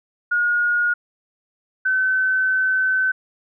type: tone pair in turn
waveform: sine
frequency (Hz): 1437 / 1523.9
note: F6 / G6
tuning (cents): +49 / -49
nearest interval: minor second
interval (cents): 102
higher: second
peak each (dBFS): -16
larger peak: neither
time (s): 0.31-0.94 / 1.85-3.12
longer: second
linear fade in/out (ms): 10
effects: none

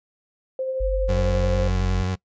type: tone with tremolo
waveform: sine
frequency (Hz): 523.3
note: C5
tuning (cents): 0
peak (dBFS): -22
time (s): 0.59-1.68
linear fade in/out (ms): 2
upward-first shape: triangle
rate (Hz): 12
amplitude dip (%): 40
type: tone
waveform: sine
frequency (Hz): 47.78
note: G1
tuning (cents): -44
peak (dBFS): -21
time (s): 0.8-2.03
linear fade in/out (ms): 10
type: tone with vibrato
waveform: 30% pulse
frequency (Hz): 92.5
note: F#2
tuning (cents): 0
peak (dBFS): -20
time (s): 1.08-2.16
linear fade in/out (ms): 20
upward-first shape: square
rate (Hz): 11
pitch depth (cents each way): 25
effects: noise-tail reverb RT60 0.1 s tail -22 dB re dry + resampled to 16000 Hz

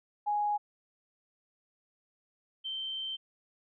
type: tone pair in turn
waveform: sine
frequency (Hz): 830.6 / 3116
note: G#5 / G7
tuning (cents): 0 / -11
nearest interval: octave + major seventh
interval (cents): 2289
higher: second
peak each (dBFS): -27 / -34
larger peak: first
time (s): 0.26-0.58 / 2.64-3.17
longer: second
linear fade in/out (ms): 20
effects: none

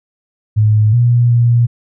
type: tone with pitch steps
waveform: sine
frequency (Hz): 107.2 / 120.3 / 119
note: A2 / B2 / A#2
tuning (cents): -45 / -45 / +36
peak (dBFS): -7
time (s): 0.56-1.67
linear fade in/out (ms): 20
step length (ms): 370
effects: none

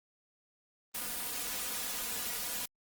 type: noise with comb filter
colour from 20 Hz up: white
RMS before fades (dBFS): -37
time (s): 0.94-2.66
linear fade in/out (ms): 10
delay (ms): 4.1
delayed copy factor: +0.7
effects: Opus 24 kbps

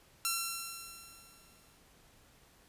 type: tone with exponential decay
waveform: 5% pulse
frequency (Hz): 1357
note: E6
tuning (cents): +50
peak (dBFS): -18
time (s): 0.25-1.77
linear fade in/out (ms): 0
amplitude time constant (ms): 330
effects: pink hiss -63 dBFS RMS until 2.68 s + resampled to 32000 Hz

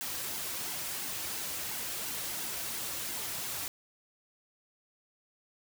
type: noise with flanger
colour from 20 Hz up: white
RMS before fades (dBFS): -37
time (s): 0.01-3.68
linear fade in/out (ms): 0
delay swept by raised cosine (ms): 1.6 to 4.9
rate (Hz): 2.9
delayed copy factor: -0.55
effects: none

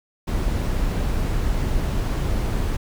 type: noise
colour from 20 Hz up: brown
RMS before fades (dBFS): -22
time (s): 0.27-2.77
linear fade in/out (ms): 10
effects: none

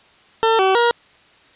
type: tone with pitch steps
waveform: 20% pulse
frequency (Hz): 449.8 / 381.2 / 473.8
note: A4 / G4 / A#4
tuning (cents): +38 / -48 / +28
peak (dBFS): -8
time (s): 0.43-0.91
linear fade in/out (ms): 0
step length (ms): 160
effects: white hiss -51 dBFS RMS until 1.55 s + resampled to 8000 Hz

